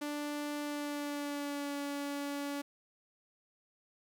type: tone with pitch glide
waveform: sawtooth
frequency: 293.7 to 284.7 Hz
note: D4 to C#4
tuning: 0 to +46 cents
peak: -32 dBFS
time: 0.01-2.62 s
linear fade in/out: 10 ms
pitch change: -54 cents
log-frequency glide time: 0.62-1.76 s
effects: 12-bit